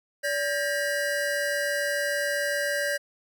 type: tone cluster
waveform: square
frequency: 576 / 1601 / 1905 Hz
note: D5 / G6 / A#6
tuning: -34 / +36 / +37 cents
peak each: -29 / -30 / -33 dBFS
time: 0.23-2.98 s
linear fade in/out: 20 ms
effects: none